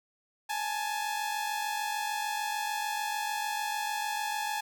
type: tone pair together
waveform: sawtooth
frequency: 833.3 / 880 Hz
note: G#5 / A5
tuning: +6 / 0 cents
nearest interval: minor second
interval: 94 cents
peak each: -29 / -31 dBFS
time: 0.49-4.61 s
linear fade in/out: 10 ms
effects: 11-bit